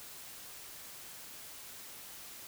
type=silence; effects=white hiss -49 dBFS RMS until 2.47 s